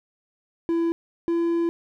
triangle tone pair in turn, 334.6 / 337.7 Hz, E4 / E4, +26 / +42 cents, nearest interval unison, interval 16 cents, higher second, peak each -18 dBFS, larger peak neither, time 0.69-0.92 / 1.28-1.69 s, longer second, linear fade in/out 0 ms, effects 10-bit

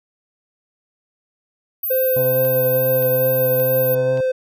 sine tone, 14390 Hz, A9, 38 cents sharp, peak -20 dBFS, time 1.83-3.95 s, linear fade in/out 5 ms
triangle tone with vibrato, 515 Hz, C5, 28 cents flat, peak -14 dBFS, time 1.9-4.32 s, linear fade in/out 10 ms, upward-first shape sine, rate 2.3 Hz, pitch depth 15 cents each way
harmonic tone, 130.81 Hz, C3, in tune, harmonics 1 / 2 / 3 / 4 / 5 / 6 / 7 / 8, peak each -24 / -33 / -37 / -33 / -36 / -42 / -43 / -43 dBFS, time 2.16-4.21 s, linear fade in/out 5 ms
click train, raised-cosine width 0.2 ms, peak -23 dBFS, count 4, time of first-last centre 2.45-4.174 s, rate 1.74 Hz
effects none

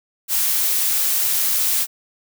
blue noise, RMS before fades -19 dBFS, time 0.28-1.87 s, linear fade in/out 50 ms, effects none

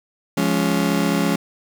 35% pulse chord, Db major, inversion first, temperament just, 173.24 / 207.9 / 277.2 Hz, F3 / Ab3 / Db4, -14 / +2 / 0 cents, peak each -20 dBFS, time 0.37-1.36 s, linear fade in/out 5 ms, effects 7-bit

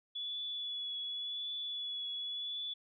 sine tone with vibrato, 3416 Hz, G#7, 48 cents sharp, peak -37 dBFS, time 0.15-2.74 s, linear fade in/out 10 ms, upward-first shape triangle, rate 0.9 Hz, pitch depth 22 cents each way, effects none

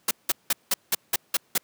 white noise bursts, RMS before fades -22 dBFS, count 8, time 0.08-1.58 s, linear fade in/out 5 ms, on 30 ms, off 180 ms, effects pink hiss -64 dBFS RMS until 1.63 s + high-pass 150 Hz 12 dB/octave

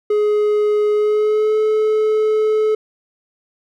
triangle tone with pitch glide, 419.8 to 431.6 Hz, G#4 to A4, +19 to -33 cents, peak -11 dBFS, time 0.1-2.75 s, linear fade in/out 5 ms, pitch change +48 cents, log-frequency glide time 0.93-1.57 s, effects none

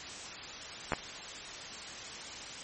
clicks, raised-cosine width 0.5 ms, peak -14 dBFS, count 2, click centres 0.921 / 0.934 s, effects white hiss -43 dBFS RMS until 2.63 s + MP3 32 kbps

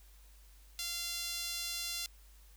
sawtooth tone with high-pass filter, 690 Hz, F5, 21 cents flat, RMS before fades -39 dBFS, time 0.79-2.06 s, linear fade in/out 0 ms, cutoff 4000 Hz, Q 1.3, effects added 50 Hz sine -56 dBFS peak until 2.56 s + white hiss -65 dBFS RMS until 2.56 s

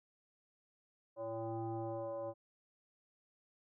sine tone with frequency modulation, 113.5 Hz, A#2, 46 cents flat, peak -38 dBFS, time 1.16-2.34 s, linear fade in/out 50 ms, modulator 226 Hz, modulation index 3.2, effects none

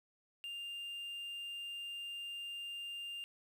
triangle tone with quantisation, 2800 Hz, F7, 4 cents sharp, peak -40 dBFS, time 0.44-3.24 s, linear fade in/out 0 ms, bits 11, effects none

